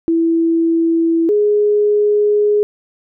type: tone pair in turn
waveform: sine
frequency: 330.6 / 416.5 Hz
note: E4 / G#4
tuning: +5 / +5 cents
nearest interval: major third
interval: 400 cents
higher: second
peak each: -11 / -10 dBFS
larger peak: second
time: 0.08-1.29 / 1.29-2.63 s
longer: second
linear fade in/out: 0 ms
effects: none